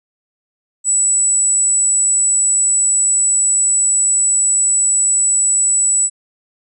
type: tone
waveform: sine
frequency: 7902 Hz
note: B8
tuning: in tune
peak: -11 dBFS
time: 0.84-6.1 s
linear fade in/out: 50 ms
effects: none